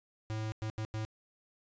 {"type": "tone bursts at uneven times", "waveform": "square", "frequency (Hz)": 109.2, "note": "A2", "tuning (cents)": -13, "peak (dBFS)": -35, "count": 4, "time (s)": [[0.3, 0.52], [0.62, 0.7], [0.78, 0.85], [0.94, 1.05]], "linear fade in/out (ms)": 0, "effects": ["resampled to 16000 Hz"]}